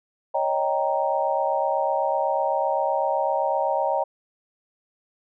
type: chord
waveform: sine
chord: Eb dominant seventh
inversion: third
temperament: equal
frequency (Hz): 554.4 / 622.3 / 784 / 932.3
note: Db5 / Eb5 / G5 / Bb5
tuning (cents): 0 / 0 / 0 / 0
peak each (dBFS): -26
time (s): 0.34-4.04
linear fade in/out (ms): 10
effects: none